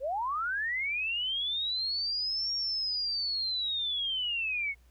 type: linear two-way sweep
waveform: sine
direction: up then down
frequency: 493.9 to 5588 to 2166 Hz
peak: -29 dBFS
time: 0-4.75 s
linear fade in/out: 50 ms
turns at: 2.53 s
effects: added 60 Hz sine -57 dBFS peak until 4.9 s + pink hiss -69 dBFS RMS until 4.9 s

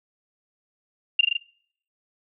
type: tone with echo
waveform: sine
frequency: 2794 Hz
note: F7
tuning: in tune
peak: -12 dBFS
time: 1.19-1.21 s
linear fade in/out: 5 ms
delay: 40 ms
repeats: 4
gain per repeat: -2 dB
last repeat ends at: 1.37 s
effects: noise-tail reverb RT60 0.6 s tail -23 dB re dry

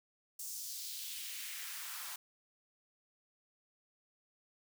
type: noise with high-pass filter sweep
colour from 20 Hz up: white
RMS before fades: -44 dBFS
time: 0.39-2.16 s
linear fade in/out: 5 ms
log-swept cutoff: 7000 to 970 Hz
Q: 1.7
effects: none

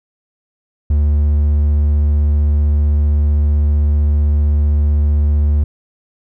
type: tone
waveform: triangle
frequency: 73.7 Hz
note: D2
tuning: 7 cents sharp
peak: -8 dBFS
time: 0.9-5.64 s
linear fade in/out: 5 ms
effects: none

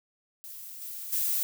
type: noise with level steps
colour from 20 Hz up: violet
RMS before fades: -43 / -39 / -28 dBFS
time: 0.44-1.43 s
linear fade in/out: 0 ms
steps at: 0.81 / 1.12 s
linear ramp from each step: 10 ms
effects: none

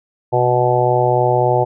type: harmonic tone with a mistuned harmonic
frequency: 123.47 Hz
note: B2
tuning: in tune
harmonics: 1 / 3 / 4 / 5 / 6 / 7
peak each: -19 / -19 / -19 / -19 / -19 / -19 dBFS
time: 0.32-1.65 s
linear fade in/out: 20 ms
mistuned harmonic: 1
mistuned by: +33 cents
effects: none

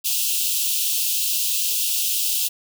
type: high-pass noise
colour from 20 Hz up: white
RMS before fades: -22 dBFS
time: 0.04-2.49 s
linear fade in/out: 20 ms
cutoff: 2600 Hz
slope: 96 dB/octave
effects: none

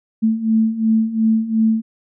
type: beating tone pair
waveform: sine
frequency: 220 / 222.8 Hz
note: A3 / A3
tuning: 0 / +22 cents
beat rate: 2.8 Hz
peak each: -19 / -15 dBFS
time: 0.22-1.82 s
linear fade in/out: 20 ms
effects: none

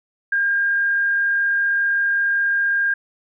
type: tone with frequency modulation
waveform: sine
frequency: 1609 Hz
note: G6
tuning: 45 cents sharp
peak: -16 dBFS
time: 0.32-2.94 s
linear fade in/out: 5 ms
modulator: 45.1 Hz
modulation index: 0.28
effects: none

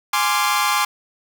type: chord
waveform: sawtooth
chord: D half-diminished seventh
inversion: second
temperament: equal with one note detuned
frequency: 830.6 / 1046.5 / 1174.7 / 1387.3 Hz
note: Ab5 / C6 / D6 / F6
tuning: 0 / 0 / 0 / -12 cents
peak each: -19 / -17 / -18 / -23 dBFS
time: 0.13-0.85 s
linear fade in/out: 5 ms
effects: none

